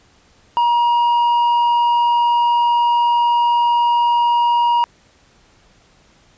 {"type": "tone with tanh clipping", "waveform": "triangle", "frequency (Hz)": 951, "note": "A#5", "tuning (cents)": 34, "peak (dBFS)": -13, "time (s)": [0.57, 4.84], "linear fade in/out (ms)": 0, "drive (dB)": 9, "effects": ["pink hiss -53 dBFS RMS until 6.37 s", "resampled to 16000 Hz"]}